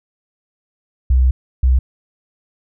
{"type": "tone pair in turn", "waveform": "sine", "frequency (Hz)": [63.8, 63.8], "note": ["C2", "C2"], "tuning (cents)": [-43, -43], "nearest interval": "unison", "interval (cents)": 0, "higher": "neither", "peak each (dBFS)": -9, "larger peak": "neither", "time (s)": [[1.1, 1.31], [1.63, 1.79]], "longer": "first", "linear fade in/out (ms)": 5, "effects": []}